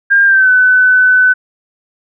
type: tone with pitch glide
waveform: sine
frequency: 1605 to 1506.2 Hz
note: G6 to F#6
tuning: +40 to +30 cents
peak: -5 dBFS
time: 0.1-1.34 s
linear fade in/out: 20 ms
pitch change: -110 cents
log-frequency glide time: 0.25-0.5 s
effects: none